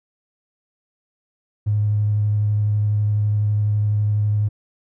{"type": "tone with vibrato", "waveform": "triangle", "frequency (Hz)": 104.8, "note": "G#2", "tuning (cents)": 16, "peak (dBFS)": -12, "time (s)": [1.66, 4.49], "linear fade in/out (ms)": 20, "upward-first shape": "triangle", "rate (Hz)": 12, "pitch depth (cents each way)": 16, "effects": ["tanh soft clip ceiling -14 dBFS"]}